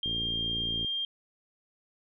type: tone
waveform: sine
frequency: 3200 Hz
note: G7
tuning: 35 cents sharp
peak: -29 dBFS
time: 0.03-1.05 s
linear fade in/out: 2 ms
type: click train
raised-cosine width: 3 ms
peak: -27 dBFS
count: 46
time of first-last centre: 0.06-0.847 s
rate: 57.2 Hz
effects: none